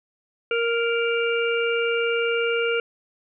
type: harmonic tone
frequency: 466.2 Hz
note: A#4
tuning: in tune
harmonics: 1 / 3 / 5 / 6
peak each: -22 / -27 / -29 / -30 dBFS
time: 0.51-2.8 s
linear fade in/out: 2 ms
effects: none